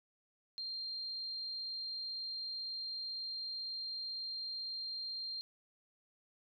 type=tone; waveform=sine; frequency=4186 Hz; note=C8; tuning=in tune; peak=-39 dBFS; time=0.58-5.41 s; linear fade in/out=0 ms; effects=none